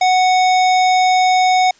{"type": "tone", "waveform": "square", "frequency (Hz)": 740, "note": "F#5", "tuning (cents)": 0, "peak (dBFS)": -11, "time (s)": [0.01, 1.71], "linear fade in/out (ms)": 5, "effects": ["white hiss -50 dBFS RMS until 1.79 s", "resampled to 16000 Hz"]}